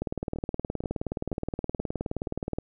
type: two click trains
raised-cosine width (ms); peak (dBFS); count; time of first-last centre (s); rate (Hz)
2; -16 / -24; 50 / 5; 0.02-2.585 / 0.36-2.274; 19.1 / 2.09
effects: none